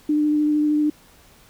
sine tone with vibrato, 300 Hz, D4, 37 cents sharp, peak -16 dBFS, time 0.09-0.9 s, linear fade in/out 5 ms, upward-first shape sine, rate 13 Hz, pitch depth 12 cents each way, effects pink hiss -52 dBFS RMS until 1.49 s

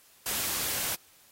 white noise, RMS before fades -31 dBFS, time 0.26-0.95 s, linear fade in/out 2 ms, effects white hiss -59 dBFS RMS until 1.31 s + AAC 48 kbps

